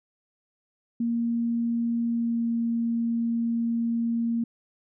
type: tone with pitch glide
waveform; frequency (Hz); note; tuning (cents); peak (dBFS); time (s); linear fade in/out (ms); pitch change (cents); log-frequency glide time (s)
sine; 233.6 to 232.1; A#3 to A#3; +4 to -7; -23; 1-4.44; 5; -11; 2.08-2.48
effects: none